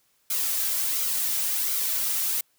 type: noise with flanger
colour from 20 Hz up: blue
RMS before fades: -26 dBFS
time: 0.3-2.41 s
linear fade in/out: 5 ms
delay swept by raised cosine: 1.1 to 2.8 ms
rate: 1.4 Hz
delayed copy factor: -0.5
effects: white hiss -67 dBFS RMS until 2.58 s